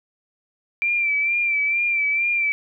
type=tone with vibrato; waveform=sine; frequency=2349 Hz; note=D7; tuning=in tune; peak=-18 dBFS; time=0.82-2.52 s; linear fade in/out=0 ms; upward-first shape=sine; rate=2.2 Hz; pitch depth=46 cents each way; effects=none